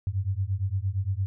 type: beating tone pair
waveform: sine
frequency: 92.5 / 101.2 Hz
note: F#2 / G#2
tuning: 0 / -44 cents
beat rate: 8.7 Hz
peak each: -28 dBFS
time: 0.07-1.26 s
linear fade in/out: 0 ms
effects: none